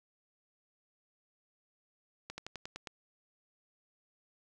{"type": "slowing click train", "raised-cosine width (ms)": 0.2, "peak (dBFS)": -24, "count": 7, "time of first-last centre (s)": [2.3, 2.872], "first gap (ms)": 80, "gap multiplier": 1.07, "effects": []}